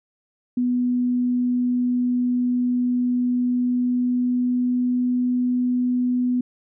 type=tone with pitch glide; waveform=sine; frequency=246.9 to 248.3 Hz; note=B3 to B3; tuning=0 to +9 cents; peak=-18 dBFS; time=0.57-6.41 s; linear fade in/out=5 ms; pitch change=+9 cents; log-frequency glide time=3.32-5.19 s; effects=none